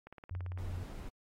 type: click train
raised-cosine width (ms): 0.5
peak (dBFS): -34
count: 10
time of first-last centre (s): 0.07-0.576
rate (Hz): 17.8
type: tone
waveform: sine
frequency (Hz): 90.2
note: F#2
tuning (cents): -44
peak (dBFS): -37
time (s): 0.31-0.83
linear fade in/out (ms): 0
type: noise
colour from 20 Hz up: brown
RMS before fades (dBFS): -44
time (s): 0.58-1.09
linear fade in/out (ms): 5
effects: AAC 48 kbps